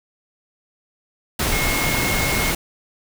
sine tone in noise, 2161 Hz, C#7, 45 cents flat, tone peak -24 dBFS, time 1.52-2.51 s, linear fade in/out 5 ms, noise pink, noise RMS -21 dBFS, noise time 1.39-2.55 s, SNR -6 dB, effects none

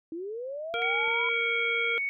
sine linear sweep, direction up, 314.6 to 1011 Hz, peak -33 dBFS, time 0.12-1.29 s, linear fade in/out 2 ms
harmonic tone, 465.6 Hz, A#4, 2 cents flat, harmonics 1 / 3 / 5 / 7, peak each -33 / -33 / -34 / -36 dBFS, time 0.74-1.98 s, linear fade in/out 0 ms
sine tone with pitch glide, 2258 to 2224 Hz, C#7 to C#7, +31 to +5 cents, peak -27 dBFS, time 0.82-2.09 s, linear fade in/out 0 ms, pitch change -26 cents, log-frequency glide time 1.31-1.44 s
clicks, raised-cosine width 1 ms, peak -40 / -35 dBFS, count 2, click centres 1.029 / 1.079 s
effects none

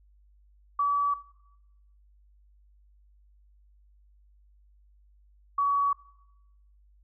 sine tone pair in turn, 1146 / 1130.9 Hz, D6 / C#6, -43 / +34 cents, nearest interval unison, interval 23 cents, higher first, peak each -22 dBFS, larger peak neither, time 0.79-1.14 / 5.58-5.93 s, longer neither, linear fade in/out 5 ms, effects noise-tail reverb RT60 0.9 s tail -20 dB re dry + added 50 Hz sine -57 dBFS peak until 7.03 s

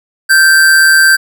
square tone with amplitude modulation, 1564 Hz, G6, 4 cents flat, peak -3 dBFS, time 0.29-1.17 s, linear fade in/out 20 ms, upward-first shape sine, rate 157 Hz, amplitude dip 40%, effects none

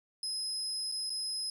35% pulse tone with dropouts, 5090 Hz, D#8, 39 cents sharp, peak -31 dBFS, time 0.23-1.5 s, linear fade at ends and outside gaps 2 ms, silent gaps 0.917-0.921 / 1.097-1.102 s, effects 11-bit

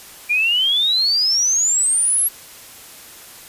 sine exponential sweep, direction up, 2373 to 11490 Hz, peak -14 dBFS, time 0.29-2.29 s, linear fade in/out 20 ms, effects white hiss -40 dBFS RMS until 3.48 s + resampled to 32000 Hz

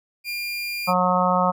30% pulse tone, 2400 Hz, D7, 37 cents sharp, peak -24 dBFS, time 0.24-0.94 s, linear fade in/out 50 ms
harmonic tone, 181.5 Hz, F#3, 33 cents flat, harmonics 1 / 3 / 4 / 5 / 6 / 7, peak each -24 / -24 / -24 / -24 / -24 / -24 dBFS, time 0.87-1.52 s, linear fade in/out 20 ms
effects none

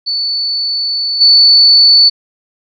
sine tone with level steps, 4475 Hz, C#8, 16 cents sharp, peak -13 / -3 dBFS, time 0.06-2.1 s, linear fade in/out 20 ms, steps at 1.2 s, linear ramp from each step 20 ms, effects none

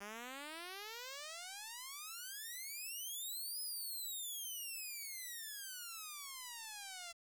5% pulse exponential two-way sweep, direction up then down, 196.9 to 5110 to 673 Hz, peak -35 dBFS, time 0-7.13 s, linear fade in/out 20 ms, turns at 3.61 s, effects 11-bit

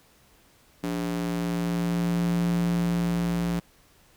square tone with high-pass filter sweep, 58 Hz, A#1, 8 cents flat, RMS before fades -26 dBFS, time 0.83-3.6 s, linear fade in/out 10 ms, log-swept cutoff 230 to 140 Hz, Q 3.4, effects pink hiss -59 dBFS RMS until 4.16 s

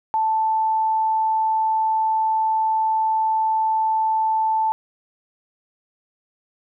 sine tone, 880 Hz, A5, in tune, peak -17 dBFS, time 0.14-4.72 s, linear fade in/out 0 ms, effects none

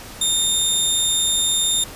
20% pulse tone, 3641 Hz, A#7, 41 cents flat, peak -11 dBFS, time 0.21-1.84 s, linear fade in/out 5 ms, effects pink hiss -37 dBFS RMS until 1.95 s + resampled to 32000 Hz

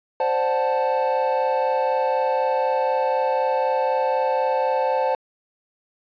triangle chord, D dominant seventh, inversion third, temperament equal, 523.3 / 587.3 / 740 / 880 Hz, C5 / D5 / F#5 / A5, 0 / 0 / 0 / 0 cents, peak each -20 / -26 / -26 / -21 dBFS, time 0.2-5.15 s, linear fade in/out 2 ms, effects resampled to 11025 Hz

